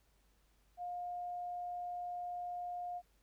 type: tone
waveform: sine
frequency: 710 Hz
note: F5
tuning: 28 cents sharp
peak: -39 dBFS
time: 0.77-3.02 s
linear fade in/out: 50 ms
effects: added 50 Hz sine -70 dBFS peak until 3.22 s + pink hiss -75 dBFS RMS until 3.22 s